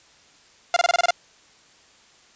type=tone bursts; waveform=sawtooth; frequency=698.5 Hz; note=F5; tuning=in tune; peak=-11 dBFS; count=8; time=0.74-1.107 s; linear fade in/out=2 ms; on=24 ms; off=25 ms; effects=white hiss -54 dBFS RMS until 2.35 s + resampled to 16000 Hz